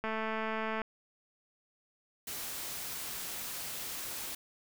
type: click train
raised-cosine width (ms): 0.5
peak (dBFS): -21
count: 172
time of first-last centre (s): 0.04-0.817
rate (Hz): 220
type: noise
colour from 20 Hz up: white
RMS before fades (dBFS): -40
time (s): 2.27-4.35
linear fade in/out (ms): 5
effects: none